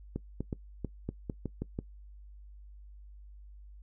clicks, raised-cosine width 3 ms, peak -21 dBFS, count 9, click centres 0.16 / 0.406 / 0.528 / 0.847 / 1.09 / 1.298 / 1.457 / 1.62 / 1.789 s, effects noise-tail reverb RT60 0.1 s tail -20 dB re dry + added 50 Hz sine -48 dBFS peak until 3.82 s

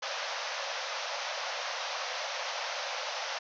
pink band-pass noise, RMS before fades -36 dBFS, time 0.02-3.39 s, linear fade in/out 10 ms, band 510 to 6200 Hz, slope 96 dB/octave, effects none

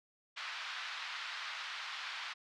pink band-pass noise, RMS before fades -43 dBFS, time 0.36-2.34 s, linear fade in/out 20 ms, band 1100 to 4400 Hz, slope 24 dB/octave, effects none

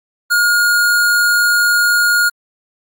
square tone, 1429 Hz, F6, 39 cents sharp, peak -11 dBFS, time 0.3-2.3 s, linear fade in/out 20 ms, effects Opus 48 kbps

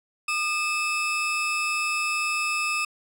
40% pulse tone pair together, 1217 / 2607 Hz, D#6 / E7, -39 / -20 cents, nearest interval octave + minor second, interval 1319 cents, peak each -28 / -24 dBFS, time 0.28-2.85 s, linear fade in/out 5 ms, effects low-pass 12000 Hz 12 dB/octave

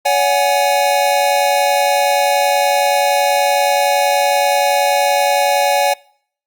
square chord, C# suspended fourth, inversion none, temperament equal with one note detuned, 568 / 740 / 830.6 Hz, C#5 / F#5 / G#5, +42 / 0 / 0 cents, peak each -17 dBFS, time 0.05-5.94 s, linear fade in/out 10 ms, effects noise-tail reverb RT60 0.6 s tail -25 dB re dry + Opus 48 kbps

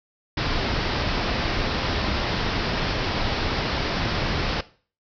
pink low-pass noise, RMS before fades -25 dBFS, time 0.37-4.61 s, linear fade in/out 5 ms, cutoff 5400 Hz, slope 96 dB/octave, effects noise-tail reverb RT60 0.4 s tail -17 dB re dry

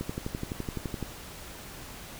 click train, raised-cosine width 3 ms, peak -19 dBFS, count 13, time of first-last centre 0.01-1.027 s, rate 11.8 Hz, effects pink hiss -44 dBFS RMS until 2.19 s

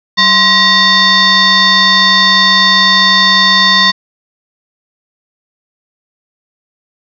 sine tone with frequency modulation, 2762 Hz, F7, 20 cents flat, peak -5 dBFS, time 0.17-3.92 s, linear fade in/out 20 ms, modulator 857 Hz, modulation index 2.3, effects none

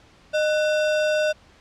sine tone with sample-and-hold, 613 Hz, D#5, 26 cents flat, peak -18 dBFS, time 0.33-1.33 s, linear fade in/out 20 ms, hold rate 2100 Hz, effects pink hiss -53 dBFS RMS until 1.6 s + low-pass 5000 Hz 12 dB/octave

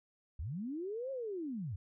sine linear two-way sweep, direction up then down, 57.9 to 549 to 79.9 Hz, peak -37 dBFS, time 0.39-1.76 s, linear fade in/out 5 ms, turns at 1.11 s, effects none

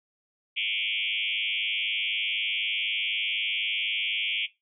sine tone with frequency modulation, 2782 Hz, F7, 7 cents flat, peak -25 dBFS, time 0.56-4.47 s, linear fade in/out 20 ms, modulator 104 Hz, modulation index 5.3, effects noise-tail reverb RT60 0.2 s tail -19 dB re dry

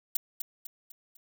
violet noise with echo, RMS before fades -26 dBFS, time 0.15-0.17 s, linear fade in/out 5 ms, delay 250 ms, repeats 4, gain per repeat -7 dB, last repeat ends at 1.17 s, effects none

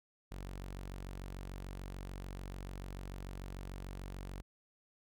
sawtooth tone, 46.81 Hz, F#1, 21 cents sharp, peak -39 dBFS, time 0.31-4.42 s, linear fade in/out 10 ms, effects none

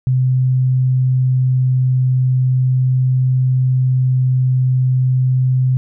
sine tone, 128.6 Hz, C3, 30 cents flat, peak -11 dBFS, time 0.07-5.77 s, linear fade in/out 0 ms, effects none

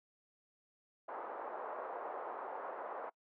pink band-pass noise, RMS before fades -44 dBFS, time 1.08-3.1 s, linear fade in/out 10 ms, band 480 to 1200 Hz, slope 24 dB/octave, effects noise-tail reverb RT60 0.1 s tail -24 dB re dry

